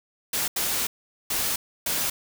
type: noise bursts at uneven times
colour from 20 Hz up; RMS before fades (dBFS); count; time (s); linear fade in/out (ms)
white; -26; 4; 0.33-0.48 / 0.56-0.87 / 1.3-1.56 / 1.86-2.1; 5
effects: none